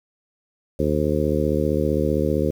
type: harmonic tone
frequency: 75.4 Hz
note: D2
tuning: 46 cents sharp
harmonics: 1 / 2 / 3 / 4 / 5 / 6 / 7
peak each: -26 / -26 / -26 / -26 / -26 / -26 / -26 dBFS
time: 0.79-2.51 s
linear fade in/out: 5 ms
effects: 8-bit